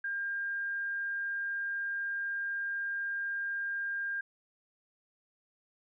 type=tone; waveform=sine; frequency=1604 Hz; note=G6; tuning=39 cents sharp; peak=-32 dBFS; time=0.04-4.21 s; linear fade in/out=5 ms; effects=none